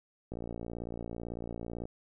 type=click train; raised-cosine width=2 ms; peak=-26 dBFS; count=90; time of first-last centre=0.32-1.854 s; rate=58 Hz; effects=none